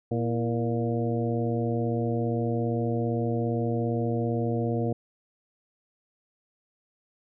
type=harmonic tone with a mistuned harmonic; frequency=117.6 Hz; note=A#2; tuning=16 cents sharp; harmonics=1 / 2 / 3 / 4 / 5 / 6; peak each=-28 / -30 / -33 / -31 / -37 / -37 dBFS; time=0.11-4.93 s; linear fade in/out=5 ms; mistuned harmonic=3; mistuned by=-75 cents; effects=none